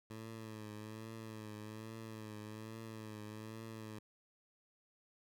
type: tone with vibrato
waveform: 15% pulse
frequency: 109.3 Hz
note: A2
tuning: 11 cents flat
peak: -40 dBFS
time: 0.1-3.99 s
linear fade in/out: 5 ms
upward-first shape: triangle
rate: 1.2 Hz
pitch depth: 56 cents each way
effects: none